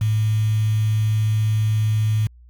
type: tone with quantisation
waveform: sine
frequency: 108.3 Hz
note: A2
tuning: 27 cents flat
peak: -16 dBFS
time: 0.01-2.27 s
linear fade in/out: 5 ms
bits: 6
effects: added 60 Hz sine -44 dBFS peak until 2.49 s